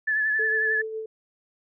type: tone with vibrato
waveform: sine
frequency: 1730 Hz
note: A6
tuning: 30 cents flat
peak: -21 dBFS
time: 0.07-0.82 s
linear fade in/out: 10 ms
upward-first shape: triangle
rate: 11 Hz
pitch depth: 44 cents each way
type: tone with tremolo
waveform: sine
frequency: 440 Hz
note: A4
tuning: in tune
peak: -28 dBFS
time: 0.39-1.06 s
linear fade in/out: 5 ms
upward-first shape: sine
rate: 7.3 Hz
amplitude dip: 40%
effects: none